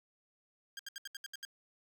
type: tone bursts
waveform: 15% pulse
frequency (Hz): 1607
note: G6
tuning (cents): +43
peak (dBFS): -35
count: 8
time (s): 0.77-1.451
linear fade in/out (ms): 2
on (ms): 23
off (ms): 71
effects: 11-bit